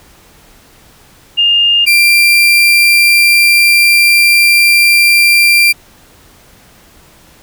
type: tone pair in turn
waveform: sine / 35% pulse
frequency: 2821 / 2372 Hz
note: F7 / D7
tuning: +17 / +17 cents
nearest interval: minor third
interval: 300 cents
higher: first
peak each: -6 / -3 dBFS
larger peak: second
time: 1.37-1.86 / 1.86-5.73 s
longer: second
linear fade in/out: 20 ms
effects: pink hiss -43 dBFS RMS until 7.42 s